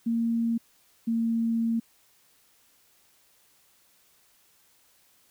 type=tone pair in turn; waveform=sine; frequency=230.8 / 228.9 Hz; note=A#3 / A#3; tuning=-17 / -31 cents; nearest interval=unison; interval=14 cents; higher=first; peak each=-23 dBFS; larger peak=neither; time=0.06-0.58 / 1.07-1.8 s; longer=second; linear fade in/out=10 ms; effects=white hiss -63 dBFS RMS until 5.3 s